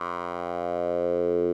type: tone with band-pass filter sweep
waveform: 10% pulse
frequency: 87.31 Hz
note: F2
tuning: in tune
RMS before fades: -27 dBFS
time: 0-1.53 s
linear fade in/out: 10 ms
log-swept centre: 1100 to 390 Hz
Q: 4.5
effects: none